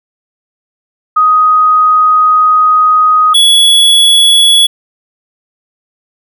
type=tone pair in turn; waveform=sine / square; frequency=1251 / 3382 Hz; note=D#6 / G#7; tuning=+9 / +31 cents; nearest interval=octave + perfect fourth; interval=1722 cents; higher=second; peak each=-4 dBFS; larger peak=neither; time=1.16-3.34 / 3.34-4.67 s; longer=first; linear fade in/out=10 ms; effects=none